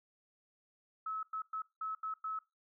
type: tone bursts at uneven times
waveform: sine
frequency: 1294 Hz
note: E6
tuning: 32 cents flat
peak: -36 dBFS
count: 6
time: 1.06-1.23 / 1.33-1.42 / 1.53-1.62 / 1.81-1.95 / 2.03-2.14 / 2.24-2.39 s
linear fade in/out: 5 ms
effects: noise-tail reverb RT60 0.2 s tail -18 dB re dry